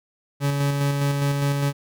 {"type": "tone with tremolo", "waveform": "40% pulse", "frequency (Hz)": 141.5, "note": "C#3", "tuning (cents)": 36, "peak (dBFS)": -18, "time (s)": [0.4, 1.73], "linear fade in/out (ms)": 50, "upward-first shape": "square", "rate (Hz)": 4.9, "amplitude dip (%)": 30, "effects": []}